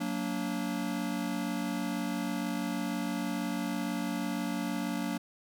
square chord, Gb augmented, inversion none, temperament just, 185 / 231.2 / 289.1 Hz, Gb3 / Bb3 / D4, 0 / -14 / -27 cents, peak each -37 / -36 / -36 dBFS, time 0-5.18 s, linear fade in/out 10 ms, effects none

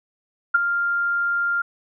sine tone with ADSR envelope, 1396.9 Hz, F6, in tune, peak -10 dBFS, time 0.54-1.62 s, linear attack 10 ms, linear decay 20 ms, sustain -9 dB, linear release 7 ms, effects none

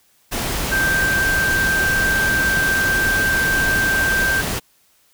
sine tone in noise, 1570 Hz, G6, 2 cents sharp, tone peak -16 dBFS, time 0.71-4.42 s, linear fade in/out 20 ms, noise pink, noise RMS -23 dBFS, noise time 0.31-4.6 s, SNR +4 dB, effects white hiss -58 dBFS RMS until 5.13 s

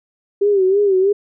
sine tone with vibrato, 392 Hz, G4, in tune, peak -11 dBFS, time 0.41-1.13 s, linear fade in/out 10 ms, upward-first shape sine, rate 3.1 Hz, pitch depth 92 cents each way, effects none

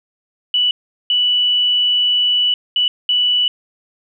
sine tone bursts at uneven times, 2960 Hz, F#7, in tune, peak -12 dBFS, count 4, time 0.54-0.71 / 1.1-2.54 / 2.76-2.88 / 3.09-3.48 s, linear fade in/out 2 ms, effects none

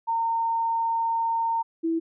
sine tone pair in turn, 915 / 328.4 Hz, A#5 / E4, -32 / -6 cents, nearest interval octave + tritone, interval 1774 cents, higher first, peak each -22 dBFS, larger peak neither, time 0.07-1.63 / 1.83-2 s, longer first, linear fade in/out 20 ms, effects none

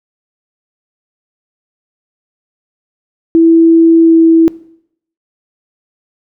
sine tone with pitch glide, 329.6 to 327.5 Hz, E4 to E4, 0 to -11 cents, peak -3 dBFS, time 3.35-4.48 s, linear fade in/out 0 ms, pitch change -11 cents, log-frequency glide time 4.02-4.14 s, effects noise-tail reverb RT60 0.7 s tail -21 dB re dry

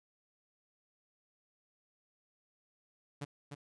sawtooth tone with echo, 144.1 Hz, D3, 33 cents flat, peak -34 dBFS, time 3.21-3.25 s, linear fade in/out 10 ms, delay 300 ms, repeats 1, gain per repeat -5 dB, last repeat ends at 3.55 s, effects resampled to 24000 Hz

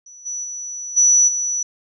sine tone with level steps, 5920 Hz, F#8, in tune, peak -39 / -24 / -27 / -10 / -19 dBFS, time 0.06-1.63 s, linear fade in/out 5 ms, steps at 0.25 / 0.43 / 0.96 / 1.27 s, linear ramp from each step 20 ms, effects none

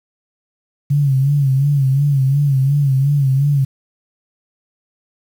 sine tone with vibrato, 138.59 Hz, C#3, in tune, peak -11 dBFS, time 0.9-3.65 s, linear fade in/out 10 ms, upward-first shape sine, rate 2.8 Hz, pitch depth 84 cents each way, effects 7-bit

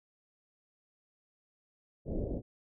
pink low-pass noise, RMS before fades -35 dBFS, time 2.05-2.42 s, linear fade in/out 50 ms, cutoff 600 Hz, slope 48 dB/octave, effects none

